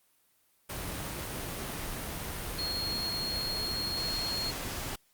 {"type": "tone in noise", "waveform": "sine", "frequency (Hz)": 4282, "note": "C8", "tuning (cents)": 39, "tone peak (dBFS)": -32, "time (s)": [2.58, 4.51], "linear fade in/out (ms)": 10, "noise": "pink", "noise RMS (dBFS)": -37, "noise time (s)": [0.69, 4.96], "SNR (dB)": 2, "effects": ["white hiss -69 dBFS RMS until 5.13 s", "Opus 32 kbps"]}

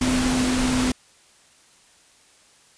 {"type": "tone in noise", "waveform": "sine", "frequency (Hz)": 253.8, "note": "B3", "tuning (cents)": 47, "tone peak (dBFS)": -20, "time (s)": [0.01, 0.92], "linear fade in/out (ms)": 5, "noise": "pink", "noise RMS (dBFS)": -25, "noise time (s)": [0.01, 0.92], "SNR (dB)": 2, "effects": ["white hiss -55 dBFS RMS until 2.77 s", "resampled to 22050 Hz"]}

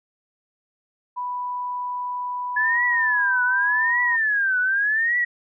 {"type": "tone", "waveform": "sine", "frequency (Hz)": 987.8, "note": "B5", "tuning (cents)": 0, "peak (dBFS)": -25, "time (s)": [1.16, 4.17], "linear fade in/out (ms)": 20}
{"type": "tone with vibrato", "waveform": "sine", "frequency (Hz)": 1700, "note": "G#6", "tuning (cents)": 40, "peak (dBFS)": -18, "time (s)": [2.56, 5.25], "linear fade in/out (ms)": 10, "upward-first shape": "triangle", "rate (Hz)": 0.86, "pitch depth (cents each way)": 250}
{"effects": []}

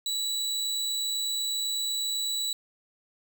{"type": "tone", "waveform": "30% pulse", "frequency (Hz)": 3934, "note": "B7", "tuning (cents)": -7, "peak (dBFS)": -25, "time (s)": [0.06, 2.53], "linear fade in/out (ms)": 2, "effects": []}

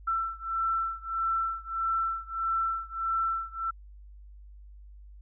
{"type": "beating tone pair", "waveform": "sine", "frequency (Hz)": [1338, 1339.6], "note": ["E6", "E6"], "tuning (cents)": [25, 27], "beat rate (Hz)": 1.6, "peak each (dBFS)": [-30, -31], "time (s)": [0.07, 3.71], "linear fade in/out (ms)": 10, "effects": ["added 50 Hz sine -46 dBFS peak until 5.21 s"]}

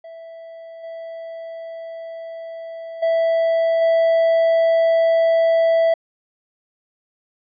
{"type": "tone with level steps", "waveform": "triangle", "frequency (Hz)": 659.3, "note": "E5", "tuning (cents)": 0, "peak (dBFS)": [-33, -28, -13, -11], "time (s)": [0.04, 5.94], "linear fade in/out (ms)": 5, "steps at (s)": [0.83, 3.02, 3.81], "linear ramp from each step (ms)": 10, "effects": ["resampled to 11025 Hz"]}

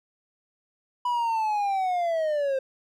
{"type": "linear sweep", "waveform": "triangle", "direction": "down", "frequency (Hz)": [987.8, 523.3], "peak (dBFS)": -21, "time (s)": [1.05, 2.59], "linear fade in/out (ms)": 5, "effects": []}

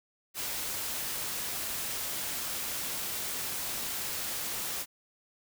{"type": "noise", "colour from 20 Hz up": "white", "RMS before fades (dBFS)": -35, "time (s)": [0.34, 4.86], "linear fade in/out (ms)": 50, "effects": []}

